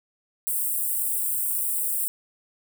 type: high-pass noise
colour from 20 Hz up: white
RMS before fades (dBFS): -26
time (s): 0.47-2.08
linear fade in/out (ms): 0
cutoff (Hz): 8000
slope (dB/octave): 96
effects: none